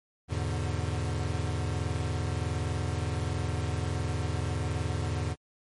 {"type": "chord", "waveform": "square", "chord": "E dominant seventh", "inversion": "none", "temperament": "equal", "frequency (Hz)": [82.41, 103.83, 123.47, 146.83], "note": ["E2", "G#2", "B2", "D3"], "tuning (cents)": [0, 0, 0, 0], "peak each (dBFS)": [-33, -34, -38, -37], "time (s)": [0.28, 5.36], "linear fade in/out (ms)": 50, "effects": ["MP3 48 kbps"]}